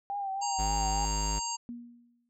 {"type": "tone with vibrato", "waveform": "sine", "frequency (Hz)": 790, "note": "G5", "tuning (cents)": 13, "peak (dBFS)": -31, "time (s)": [0.1, 1.05], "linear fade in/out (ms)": 0, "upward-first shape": "triangle", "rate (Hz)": 3.5, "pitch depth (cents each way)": 59}
{"type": "harmonic tone", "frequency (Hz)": 932.3, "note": "A#5", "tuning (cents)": 0, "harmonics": [1, 3, 5, 7, 8], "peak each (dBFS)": [-35, -45, -39, -39, -37], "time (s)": [0.41, 1.57], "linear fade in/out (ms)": 20}
{"type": "tone", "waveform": "square", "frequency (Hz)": 51.91, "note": "G#1", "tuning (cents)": 0, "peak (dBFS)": -31, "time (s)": [0.58, 1.4], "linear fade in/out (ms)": 20}
{"type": "tone with exponential decay", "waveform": "sine", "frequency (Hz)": 238.5, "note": "A#3", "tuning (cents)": 40, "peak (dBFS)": -35, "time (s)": [1.69, 2.29], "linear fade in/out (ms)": 0, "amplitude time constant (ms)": 130}
{"effects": []}